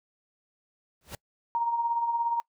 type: noise with exponential growth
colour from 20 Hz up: pink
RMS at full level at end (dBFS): -35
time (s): 1.01-1.15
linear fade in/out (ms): 2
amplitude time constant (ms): 30
type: tone with tremolo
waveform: sine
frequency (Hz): 935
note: A#5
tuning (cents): +5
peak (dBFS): -22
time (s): 1.55-2.4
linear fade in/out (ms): 0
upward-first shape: triangle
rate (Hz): 17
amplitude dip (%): 60
effects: noise-tail reverb RT60 0.1 s tail -25 dB re dry